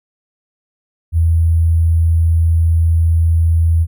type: tone with sample-and-hold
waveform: sine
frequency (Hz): 82.5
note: E2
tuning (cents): +2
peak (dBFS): -9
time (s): 1.12-3.87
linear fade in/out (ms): 50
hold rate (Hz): 11025
effects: none